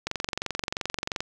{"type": "click train", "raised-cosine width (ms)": 0.2, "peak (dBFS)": -11, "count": 27, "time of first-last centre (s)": [0.07, 1.205], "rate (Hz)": 22.9, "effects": []}